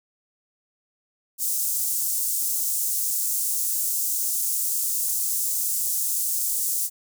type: high-pass noise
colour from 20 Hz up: pink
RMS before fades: -25 dBFS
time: 1.38-6.9 s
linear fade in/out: 50 ms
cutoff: 7200 Hz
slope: 24 dB/octave
effects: none